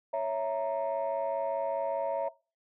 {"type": "chord", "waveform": "sine", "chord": "A# diminished", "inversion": "first", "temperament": "equal", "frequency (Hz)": [554.4, 659.3, 932.3], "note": ["C#5", "E5", "A#5"], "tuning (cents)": [0, 0, 0], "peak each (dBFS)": [-31, -30, -34], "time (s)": [0.13, 2.29], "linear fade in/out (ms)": 10, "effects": ["noise-tail reverb RT60 0.3 s tail -20 dB re dry", "tanh soft clip ceiling -23 dBFS"]}